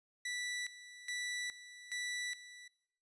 sawtooth tone with tremolo, 1966 Hz, B6, 8 cents flat, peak -34 dBFS, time 0.25-2.68 s, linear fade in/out 5 ms, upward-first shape square, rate 1.2 Hz, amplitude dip 80%, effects noise-tail reverb RT60 0.7 s tail -21 dB re dry + resampled to 22050 Hz

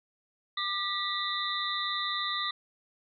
sine tone cluster, 1193 / 1949 / 3590 / 3781 / 3998 Hz, D6 / B6 / A7 / A#7 / B7, +27 / -23 / +34 / +24 / +20 cents, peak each -34 / -36 / -35 / -38 / -37 dBFS, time 0.57-2.51 s, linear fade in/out 5 ms, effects none

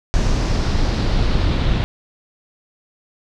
brown noise with low-pass filter sweep, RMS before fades -17 dBFS, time 0.14-1.84 s, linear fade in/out 0 ms, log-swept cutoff 6100 to 3700 Hz, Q 2.3, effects none

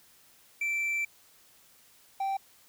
triangle tone pair in turn, 2337 / 779.9 Hz, D7 / G5, -9 / -9 cents, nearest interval octave + perfect fifth, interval 1900 cents, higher first, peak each -26 dBFS, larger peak neither, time 0.61-1.05 / 2.2-2.37 s, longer first, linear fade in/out 5 ms, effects white hiss -60 dBFS RMS until 2.68 s

